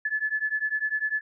sine beating tone pair, 1721 / 1731 Hz, A6 / A6, -39 / -29 cents, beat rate 10 Hz, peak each -28 dBFS, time 0.05-1.21 s, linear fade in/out 5 ms, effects none

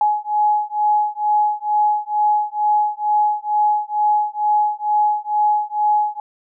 sine beating tone pair, 840 / 842.2 Hz, G#5 / G#5, +19 / +24 cents, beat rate 2.2 Hz, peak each -18 dBFS, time 0.01-6.2 s, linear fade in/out 2 ms, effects none

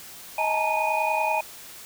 sine tone cluster, 631 / 841 / 871 / 932 / 2471 Hz, D#5 / G#5 / A5 / A#5 / D#7, +24 / +22 / -18 / -1 / -13 cents, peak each -28 dBFS, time 0.38-1.41 s, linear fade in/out 5 ms, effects white hiss -43 dBFS RMS until 1.85 s

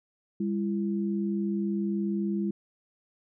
sine tone pair together, 201.1 / 337.6 Hz, G3 / E4, +44 / +41 cents, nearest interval major sixth, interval 897 cents, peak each -27 / -32 dBFS, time 0.4-2.51 s, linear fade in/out 5 ms, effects none

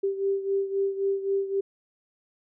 sine beating tone pair, 391.9 / 395.7 Hz, G4 / G4, 0 / +16 cents, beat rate 3.8 Hz, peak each -25 / -30 dBFS, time 0.03-1.61 s, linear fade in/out 10 ms, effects none

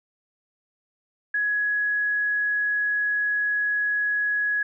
sine tone, 1676 Hz, G#6, 15 cents sharp, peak -21 dBFS, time 1.34-4.63 s, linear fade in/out 5 ms, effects none

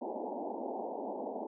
white band-pass noise, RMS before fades -39 dBFS, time 0.01-1.47 s, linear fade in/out 10 ms, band 210 to 900 Hz, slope 96 dB/octave, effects none

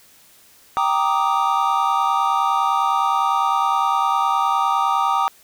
triangle chord, Eb major seventh, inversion first, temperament equal, 784 / 932.3 / 1174.7 / 1244.5 Hz, G5 / Bb5 / D6 / Eb6, 0 / 0 / 0 / 0 cents, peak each -20 dBFS, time 0.77-5.28 s, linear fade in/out 0 ms, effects white hiss -51 dBFS RMS until 5.43 s

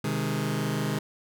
sawtooth chord, Ab major, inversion first, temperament just, 129.78 / 155.74 / 207.7 Hz, C3 / Eb3 / Ab3, -14 / +2 / 0 cents, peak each -27 / -26 / -27 dBFS, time 0.04-0.99 s, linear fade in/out 5 ms, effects none

